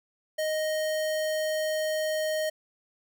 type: tone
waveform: square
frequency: 622.3 Hz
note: D#5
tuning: in tune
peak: -27 dBFS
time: 0.38-2.5 s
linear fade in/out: 10 ms
effects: none